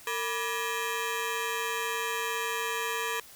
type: ring-modulated tone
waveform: 15% pulse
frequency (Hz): 717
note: F5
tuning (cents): +45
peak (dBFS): -20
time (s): 0.07-3.2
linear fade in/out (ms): 2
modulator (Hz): 261
effects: white hiss -51 dBFS RMS until 3.35 s